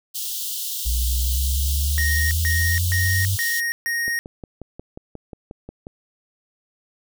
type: high-pass noise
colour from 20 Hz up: white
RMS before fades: -28 dBFS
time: 0.14-3.61 s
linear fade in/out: 20 ms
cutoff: 2900 Hz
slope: 96 dB/octave
type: exponential sweep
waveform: sine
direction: up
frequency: 58.4 to 98 Hz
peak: -19 dBFS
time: 0.85-3.37 s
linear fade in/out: 20 ms
type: tone bursts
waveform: square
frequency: 1864.7 Hz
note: A#6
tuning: in tune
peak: -22 dBFS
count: 5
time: 1.98-4.19 s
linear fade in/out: 0 ms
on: 330 ms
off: 140 ms
type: click train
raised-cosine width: 2 ms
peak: -22 dBFS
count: 11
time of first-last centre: 4.08-5.869 s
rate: 5.59 Hz
effects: none